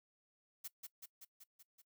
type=noise with echo; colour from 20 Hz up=blue; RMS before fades=-45 dBFS; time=0.64-0.68 s; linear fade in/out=10 ms; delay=190 ms; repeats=6; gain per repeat=-3 dB; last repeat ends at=1.82 s; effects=noise-tail reverb RT60 0.1 s tail -20 dB re dry